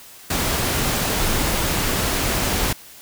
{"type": "noise", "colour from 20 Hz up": "pink", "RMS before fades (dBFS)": -21, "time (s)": [0.3, 2.73], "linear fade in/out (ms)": 5, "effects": ["white hiss -43 dBFS RMS until 3.01 s"]}